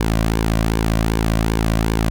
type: tone with flanger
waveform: sawtooth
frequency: 55 Hz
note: A1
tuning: in tune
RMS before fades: -18 dBFS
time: 0-2.1 s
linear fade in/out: 5 ms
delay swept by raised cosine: 1.5 to 2.36 ms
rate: 2.6 Hz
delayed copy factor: -0.55
effects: none